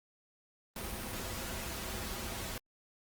pink noise with comb filter, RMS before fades -40 dBFS, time 0.76-2.58 s, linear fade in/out 2 ms, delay 6.8 ms, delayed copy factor -0.55, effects Opus 32 kbps

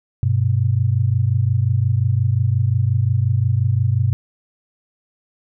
sine tone pair together, 98.74 / 124.4 Hz, G2 / B2, +13 / +13 cents, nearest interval major third, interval 400 cents, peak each -17 dBFS, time 0.23-4.13 s, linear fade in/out 0 ms, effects none

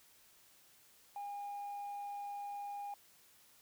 sine tone, 812 Hz, G#5, 39 cents flat, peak -39 dBFS, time 1.16-2.94 s, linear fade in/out 2 ms, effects tanh soft clip ceiling -39 dBFS + white hiss -65 dBFS RMS until 3.61 s

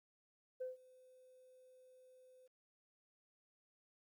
sine tone with ADSR envelope, 511 Hz, C5, 41 cents flat, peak -38 dBFS, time 0.6-2.48 s, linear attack 15 ms, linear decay 150 ms, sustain -24 dB, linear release 17 ms, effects tanh soft clip ceiling -37 dBFS + 13-bit

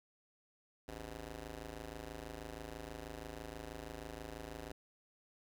10% pulse ring-modulated tone, 110.6 Hz, A2, 9 cents sharp, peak -34 dBFS, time 0.88-4.72 s, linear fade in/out 5 ms, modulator 179 Hz, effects none

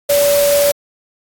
sine tone in noise, 574 Hz, D5, 40 cents flat, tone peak -10 dBFS, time 0.09-0.72 s, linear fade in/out 10 ms, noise white, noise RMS -19 dBFS, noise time 0.09-0.72 s, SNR +6 dB, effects AAC 64 kbps

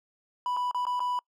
triangle tone with dropouts, 987.8 Hz, B5, in tune, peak -25 dBFS, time 0.46-1.19 s, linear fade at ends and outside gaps 1 ms, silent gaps 0.566-0.57 / 0.712-0.746 / 0.853-0.867 / 0.995-1.003 s, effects noise-tail reverb RT60 0.1 s tail -26 dB re dry

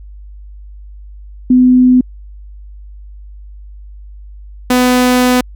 sine / sawtooth tone pair in turn, 252.3 / 250.1 Hz, B3 / B3, +37 / +22 cents, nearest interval unison, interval 15 cents, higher first, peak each -4 dBFS, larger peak neither, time 1.5-2.01 / 4.7-5.41 s, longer second, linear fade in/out 5 ms, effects added 50 Hz sine -30 dBFS peak until 5.55 s

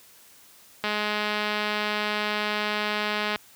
click train, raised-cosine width 0.3 ms, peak -11 dBFS, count 530, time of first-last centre 0.84-3.359 s, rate 210 Hz, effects white hiss -53 dBFS RMS until 3.55 s + high-pass 60 Hz 12 dB/octave

